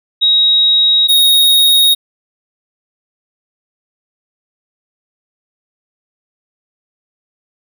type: tone pair in turn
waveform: sine / square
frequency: 3800 / 3752 Hz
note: A#7 / A#7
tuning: +33 / +11 cents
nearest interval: unison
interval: 22 cents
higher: first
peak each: -7 dBFS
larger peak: neither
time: 0.21-1.08 / 1.08-1.95 s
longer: neither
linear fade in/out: 20 ms
effects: none